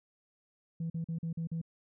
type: tone bursts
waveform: sine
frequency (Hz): 164.81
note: E3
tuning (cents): 0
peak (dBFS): -31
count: 6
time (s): 0.8-1.615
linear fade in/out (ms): 5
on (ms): 100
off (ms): 43
effects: tanh soft clip ceiling -30 dBFS